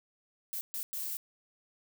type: noise bursts at uneven times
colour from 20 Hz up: violet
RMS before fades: -37 dBFS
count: 3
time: 0.53-0.61 / 0.74-0.83 / 0.93-1.17 s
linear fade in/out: 0 ms
effects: none